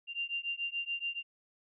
sine beating tone pair, 2780 / 2787 Hz, F7 / F7, -9 / -4 cents, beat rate 7 Hz, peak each -37 / -37 dBFS, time 0.07-1.23 s, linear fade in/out 50 ms, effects none

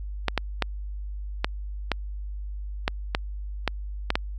clicks, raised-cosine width 0.3 ms, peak -6 dBFS, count 10, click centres 0.283 / 0.377 / 0.623 / 1.445 / 1.917 / 2.879 / 3.149 / 3.677 / 4.104 / 4.155 s, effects added 50 Hz sine -31 dBFS peak until 4.38 s

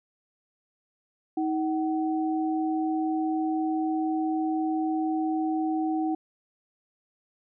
sine tone pair together, 317 / 754 Hz, D#4 / F#5, +32 / +32 cents, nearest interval octave + minor third, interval 1500 cents, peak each -25 / -31 dBFS, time 1.37-6.15 s, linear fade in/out 5 ms, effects none

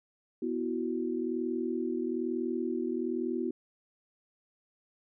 sine chord, B suspended fourth, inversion none, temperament just, 246.9 / 329.3 / 370.4 Hz, B3 / E4 / F#4, 0 / -2 / +2 cents, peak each -34 dBFS, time 0.42-3.51 s, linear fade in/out 5 ms, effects none

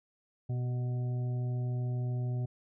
harmonic tone with a mistuned harmonic, 123.47 Hz, B2, in tune, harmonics 1 / 2 / 3 / 5 / 6, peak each -30 / -46 / -47 / -51 / -54 dBFS, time 0.49-2.46 s, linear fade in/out 10 ms, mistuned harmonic 3, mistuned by +35 cents, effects none

